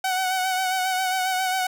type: tone with vibrato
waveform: sawtooth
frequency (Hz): 748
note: F#5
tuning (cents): +19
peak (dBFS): -18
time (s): 0.04-1.67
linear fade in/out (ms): 5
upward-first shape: sine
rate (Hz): 7.4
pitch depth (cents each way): 33
effects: none